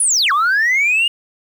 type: linear two-way sweep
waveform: sine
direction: down then up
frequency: 10370 to 1087 to 2878 Hz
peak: -10 dBFS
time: 0-1.08 s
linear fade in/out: 5 ms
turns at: 0.32 s
effects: tanh soft clip ceiling -10 dBFS + 7-bit